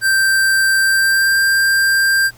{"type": "tone with pitch glide", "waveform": "square", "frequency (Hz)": [1568, 1584.4], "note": ["G6", "G6"], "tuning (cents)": [0, 18], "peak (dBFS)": -12, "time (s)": [0.01, 2.31], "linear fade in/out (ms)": 50, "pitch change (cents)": 18, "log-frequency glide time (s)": [0.8, 1.43], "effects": ["added 117 Hz sine -45 dBFS peak until 2.37 s", "pink hiss -47 dBFS RMS until 2.37 s"]}